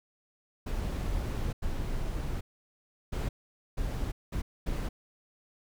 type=noise bursts at uneven times; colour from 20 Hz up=brown; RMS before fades=-32 dBFS; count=6; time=0.66-1.53 / 1.62-2.41 / 3.12-3.29 / 3.77-4.12 / 4.32-4.42 / 4.66-4.89 s; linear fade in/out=10 ms; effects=none